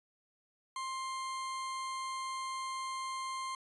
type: tone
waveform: 40% pulse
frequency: 1054 Hz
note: C6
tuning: 12 cents sharp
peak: -36 dBFS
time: 0.76-3.55 s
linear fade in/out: 2 ms
effects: resampled to 24000 Hz